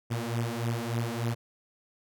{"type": "beating tone pair", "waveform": "sawtooth", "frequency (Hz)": [115.4, 118.8], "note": ["A#2", "A#2"], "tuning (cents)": [-17, 33], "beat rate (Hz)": 3.4, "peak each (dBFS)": -28, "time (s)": [0.1, 1.35], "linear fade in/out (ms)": 20, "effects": []}